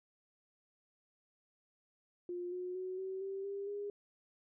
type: tone with pitch steps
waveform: sine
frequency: 353.8 / 362.3 / 371 / 379.9 / 389 / 398.3 / 407.8 Hz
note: F4 / F#4 / F#4 / F#4 / G4 / G4 / G#4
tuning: +23 / -36 / +5 / +46 / -13 / +28 / -32 cents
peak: -38 dBFS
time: 2.29-3.9 s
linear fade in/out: 2 ms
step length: 230 ms
effects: none